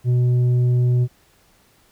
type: tone with tanh clipping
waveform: sine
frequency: 123.47 Hz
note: B2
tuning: in tune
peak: -15 dBFS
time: 0.04-1.08 s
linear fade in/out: 50 ms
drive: 5 dB
effects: pink hiss -57 dBFS RMS until 1.91 s